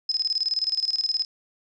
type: tone with tremolo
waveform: sine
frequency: 5100 Hz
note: D#8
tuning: 42 cents sharp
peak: -20 dBFS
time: 0.09-1.25 s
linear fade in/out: 5 ms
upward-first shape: square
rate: 19 Hz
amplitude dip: 80%
effects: resampled to 24000 Hz